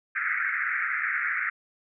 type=band-pass noise; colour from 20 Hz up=white; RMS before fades=-28 dBFS; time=0.15-1.5 s; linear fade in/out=10 ms; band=1300 to 2200 Hz; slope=96 dB/octave; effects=none